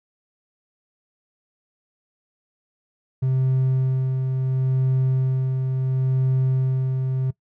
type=tone with tremolo; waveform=triangle; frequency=130.81 Hz; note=C3; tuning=in tune; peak=-14 dBFS; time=3.22-7.31 s; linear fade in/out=10 ms; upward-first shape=sine; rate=0.72 Hz; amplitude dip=40%; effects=noise-tail reverb RT60 0.1 s tail -21 dB re dry + tanh soft clip ceiling -10 dBFS